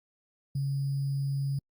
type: tone with sample-and-hold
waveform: sine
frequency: 138.59 Hz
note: C#3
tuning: in tune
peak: -27 dBFS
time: 0.55-1.59 s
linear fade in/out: 5 ms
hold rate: 4900 Hz
effects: Opus 48 kbps